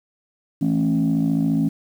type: chord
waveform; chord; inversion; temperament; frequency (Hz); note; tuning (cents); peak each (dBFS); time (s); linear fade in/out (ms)
sine; A major; second; equal with one note detuned; 164.81 / 220 / 273.8; E3 / A3 / C#4; 0 / 0 / -21; -20 / -21 / -19; 0.61-1.69; 10
effects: tanh soft clip ceiling -12 dBFS + 8-bit